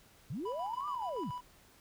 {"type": "linear two-way sweep", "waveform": "sine", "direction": "up then down", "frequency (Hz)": [101.5, 1220, 101.5], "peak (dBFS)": -36, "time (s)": [0.3, 1.31], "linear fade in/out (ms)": 5, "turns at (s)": 0.88}
{"type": "tone with tremolo", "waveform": "triangle", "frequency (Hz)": 987.8, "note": "B5", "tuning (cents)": 0, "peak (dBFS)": -36, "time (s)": [0.45, 1.41], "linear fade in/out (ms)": 10, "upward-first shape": "square", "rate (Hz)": 7, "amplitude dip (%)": 50}
{"effects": ["pink hiss -62 dBFS RMS until 1.8 s"]}